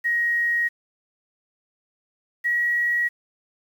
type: tone pair in turn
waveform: sine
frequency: 1886 / 1911.2 Hz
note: A#6 / A#6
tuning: +20 / +43 cents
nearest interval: unison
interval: 23 cents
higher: second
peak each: -19 dBFS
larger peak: neither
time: 0.04-0.69 / 2.44-3.09 s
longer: neither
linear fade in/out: 20 ms
effects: 8-bit